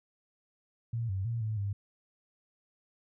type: tone with pitch steps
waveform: sine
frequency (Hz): 116.1 / 95.6 / 116.3 / 108.9 / 100.3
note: A#2 / G2 / A#2 / A2 / G2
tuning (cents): -7 / -43 / -4 / -17 / +40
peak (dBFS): -30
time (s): 0.93-1.73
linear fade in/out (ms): 5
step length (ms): 160
effects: none